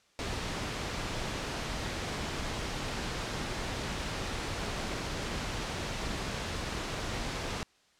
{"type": "noise", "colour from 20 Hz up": "pink", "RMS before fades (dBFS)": -35, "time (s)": [0.19, 7.63], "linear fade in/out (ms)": 0, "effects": ["white hiss -66 dBFS RMS until 7.99 s", "low-pass 6000 Hz 12 dB/octave"]}